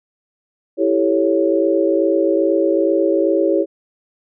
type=chord; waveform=sine; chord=A dominant seventh; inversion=second; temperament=equal; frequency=329.6 / 392 / 440 / 554.4 Hz; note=E4 / G4 / A4 / C#5; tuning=0 / 0 / 0 / 0 cents; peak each=-17 / -18 / -23 / -18 dBFS; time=0.77-3.66 s; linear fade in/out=50 ms; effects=none